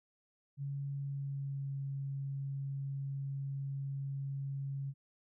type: tone with pitch glide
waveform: sine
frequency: 139.9 to 137.81 Hz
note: C#3 to C#3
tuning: +16 to -10 cents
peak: -36 dBFS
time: 0.57-4.94 s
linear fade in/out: 50 ms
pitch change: -26 cents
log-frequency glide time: 0.89-1.76 s
effects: none